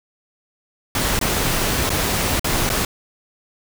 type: noise with dropouts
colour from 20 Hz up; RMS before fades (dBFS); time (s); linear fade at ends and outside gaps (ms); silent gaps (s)
pink; -20; 0.95-2.85; 2; 1.191-1.212 / 1.894-1.902 / 2.395-2.444 / 2.692-2.7
effects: none